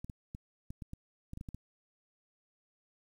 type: clicks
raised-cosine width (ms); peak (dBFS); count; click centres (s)
5; -30; 11; 0.045 / 0.098 / 0.349 / 0.705 / 0.822 / 0.934 / 1.334 / 1.374 / 1.411 / 1.488 / 1.546
effects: 10-bit